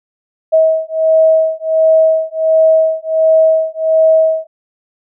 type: beating tone pair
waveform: sine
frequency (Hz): 639 / 640.4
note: D#5 / D#5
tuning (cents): +46 / +50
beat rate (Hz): 1.4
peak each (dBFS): -11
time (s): 0.52-4.47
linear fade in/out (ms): 20
effects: none